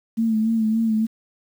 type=tone with vibrato; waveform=sine; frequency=222.3 Hz; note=A3; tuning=18 cents sharp; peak=-17 dBFS; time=0.17-1.07 s; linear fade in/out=20 ms; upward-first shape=sine; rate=3.5 Hz; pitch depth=42 cents each way; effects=8-bit